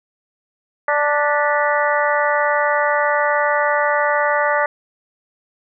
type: harmonic tone with a mistuned harmonic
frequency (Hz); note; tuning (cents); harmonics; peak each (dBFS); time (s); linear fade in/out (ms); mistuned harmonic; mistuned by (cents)
293.7; D4; 0; 2 / 3 / 4 / 5 / 6 / 7; -19 / -21 / -22 / -23 / -24 / -24; 0.88-4.66; 2; 7; -87
effects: none